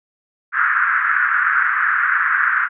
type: band-pass noise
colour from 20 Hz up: white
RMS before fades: -17 dBFS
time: 0.52-2.69 s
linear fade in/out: 50 ms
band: 1300 to 1700 Hz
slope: 48 dB/octave
effects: none